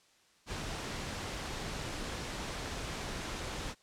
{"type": "noise", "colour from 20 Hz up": "pink", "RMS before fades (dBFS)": -39, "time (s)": [0.46, 3.75], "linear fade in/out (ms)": 50, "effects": ["white hiss -66 dBFS RMS until 3.82 s", "low-pass 7000 Hz 12 dB/octave"]}